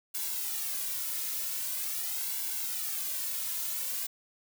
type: noise with flanger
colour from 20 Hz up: blue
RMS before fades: -34 dBFS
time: 0.14-4.07 s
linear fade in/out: 10 ms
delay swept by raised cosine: 1.6 to 2.59 ms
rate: 0.44 Hz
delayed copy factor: -0.85
effects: none